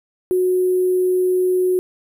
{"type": "tone with sample-and-hold", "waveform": "sine", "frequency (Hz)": 366.6, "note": "F#4", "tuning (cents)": -16, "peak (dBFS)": -14, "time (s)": [0.31, 1.79], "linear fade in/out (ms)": 0, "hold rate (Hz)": 11025, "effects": []}